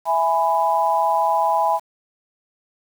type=chord; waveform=sine; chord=E major; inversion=none; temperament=equal with one note detuned; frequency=659.3 / 830.6 / 994.6 Hz; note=E5 / G#5 / B5; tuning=0 / 0 / +12 cents; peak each=-22 / -19 / -20 dBFS; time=0.05-1.8 s; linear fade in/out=50 ms; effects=7-bit